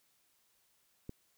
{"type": "click", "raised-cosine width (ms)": 3, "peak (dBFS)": -29, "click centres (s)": 1.094, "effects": ["white hiss -73 dBFS RMS until 1.37 s"]}